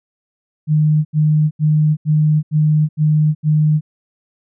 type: tone bursts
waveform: sine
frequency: 152.9 Hz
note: D#3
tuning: 30 cents flat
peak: -10 dBFS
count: 7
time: 0.67-3.81 s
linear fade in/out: 50 ms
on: 380 ms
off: 80 ms
effects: none